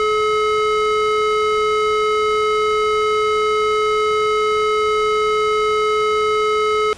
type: tone with band-pass filter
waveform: square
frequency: 427.5 Hz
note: A4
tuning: 50 cents flat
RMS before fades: -17 dBFS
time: 0-6.93 s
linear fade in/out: 0 ms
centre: 1200 Hz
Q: 0.87
effects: pink hiss -39 dBFS RMS until 6.97 s + resampled to 22050 Hz